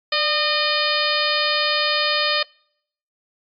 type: harmonic tone with a mistuned harmonic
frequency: 610 Hz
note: D#5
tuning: 34 cents flat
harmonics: 1 / 2 / 3 / 4 / 5 / 6 / 7 / 8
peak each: -26 / -26 / -26 / -26 / -26 / -26 / -26 / -26 dBFS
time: 0.12-2.43 s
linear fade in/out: 5 ms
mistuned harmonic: 1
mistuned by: -52 cents
effects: noise-tail reverb RT60 0.7 s tail -26 dB re dry + AAC 64 kbps